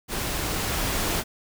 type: noise with level ramp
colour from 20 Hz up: pink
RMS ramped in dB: -29 to -25 dBFS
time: 0.08-1.24 s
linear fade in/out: 50 ms
effects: none